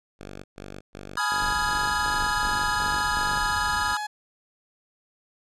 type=tone bursts; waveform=5% pulse; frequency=49 Hz; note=G1; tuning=in tune; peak=-27 dBFS; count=9; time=0.19-3.4 s; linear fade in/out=20 ms; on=250 ms; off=120 ms
type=chord; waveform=square; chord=F half-diminished seventh; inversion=second; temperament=equal with one note detuned; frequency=987.8 / 1248.1 / 1396.9 / 1661.2 Hz; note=Cb6 / Eb6 / F6 / Ab6; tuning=0 / +5 / 0 / 0 cents; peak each=-31 / -30 / -32 / -30 dBFS; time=1.17-3.97 s; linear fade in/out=2 ms
type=tone; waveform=30% pulse; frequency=843 Hz; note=G#5; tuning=26 cents sharp; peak=-26 dBFS; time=1.19-4.07 s; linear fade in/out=10 ms
type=noise; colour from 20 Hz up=brown; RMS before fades=-36 dBFS; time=1.41-3.95 s; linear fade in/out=10 ms
effects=low-pass 9000 Hz 12 dB/octave